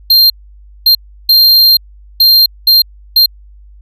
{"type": "tone bursts at uneven times", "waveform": "square", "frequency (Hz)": 4186, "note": "C8", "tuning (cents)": 0, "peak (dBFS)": -4, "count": 6, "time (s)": [[0.1, 0.3], [0.86, 0.95], [1.29, 1.77], [2.2, 2.46], [2.67, 2.82], [3.16, 3.26]], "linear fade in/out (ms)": 5, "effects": ["added 50 Hz sine -35 dBFS peak until 3.81 s"]}